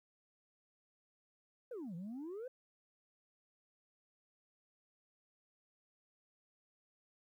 sine exponential two-way sweep, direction down then up, 529 to 162 to 529 Hz, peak -40 dBFS, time 1.71-2.48 s, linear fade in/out 5 ms, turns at 1.95 s, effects tanh soft clip ceiling -41 dBFS + 13-bit

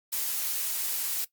blue noise, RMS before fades -30 dBFS, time 0.12-1.25 s, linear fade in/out 10 ms, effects noise-tail reverb RT60 0.1 s tail -18 dB re dry + Opus 48 kbps

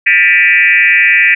sine tone with frequency modulation, 2143 Hz, C7, 41 cents sharp, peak -5 dBFS, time 0.06-1.35 s, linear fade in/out 10 ms, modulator 179 Hz, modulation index 2.2, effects none

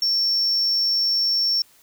triangle tone, 5450 Hz, F8, 43 cents flat, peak -16 dBFS, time 0.02-1.62 s, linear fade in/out 2 ms, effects tanh soft clip ceiling -12 dBFS + white hiss -55 dBFS RMS until 1.82 s

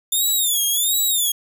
5% pulse tone with vibrato, 3556 Hz, A7, 18 cents sharp, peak -10 dBFS, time 0.12-1.32 s, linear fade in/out 5 ms, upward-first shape sine, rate 1.4 Hz, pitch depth 160 cents each way, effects none

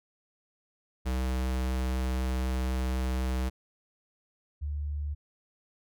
square / sine tone pair in turn, 64 / 73.32 Hz, C2 / D2, -38 / -2 cents, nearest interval major second, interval 236 cents, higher second, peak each -28 / -30 dBFS, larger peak first, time 1.05-3.5 / 4.61-5.15 s, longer first, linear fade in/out 20 ms, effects none

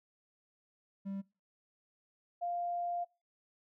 triangle / sine tone pair in turn, 196 / 698.5 Hz, G3 / F5, 0 / 0 cents, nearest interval octave + minor seventh, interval 2200 cents, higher second, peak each -35 / -33 dBFS, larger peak second, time 1.05-1.22 / 2.41-3.05 s, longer second, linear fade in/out 20 ms, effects noise-tail reverb RT60 0.3 s tail -24 dB re dry

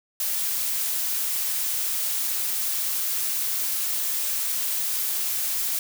blue noise, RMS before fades -26 dBFS, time 0.2-5.79 s, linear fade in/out 2 ms, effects none

